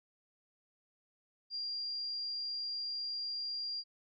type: tone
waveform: sine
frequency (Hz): 4778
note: D8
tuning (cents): +29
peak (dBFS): -36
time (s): 1.5-3.84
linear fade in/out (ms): 50
effects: none